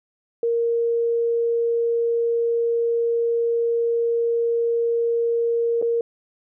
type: tone with dropouts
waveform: sine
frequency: 466.2 Hz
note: A#4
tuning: in tune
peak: -18 dBFS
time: 0.43-6.01 s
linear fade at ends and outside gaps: 2 ms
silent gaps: 5.816-5.824 s
effects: none